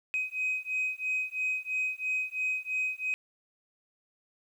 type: beating tone pair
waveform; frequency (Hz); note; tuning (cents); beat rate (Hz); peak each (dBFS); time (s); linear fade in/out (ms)
sine; 2519 / 2522; D#7 / D#7; +21 / +23; 3; -31 / -31; 0.14-3.14; 0
effects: tanh soft clip ceiling -24 dBFS + 10-bit